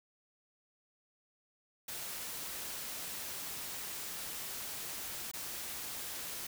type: noise with dropouts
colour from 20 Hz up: white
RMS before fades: -42 dBFS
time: 1.88-6.47 s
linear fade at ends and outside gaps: 5 ms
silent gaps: 5.315-5.335 s
effects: none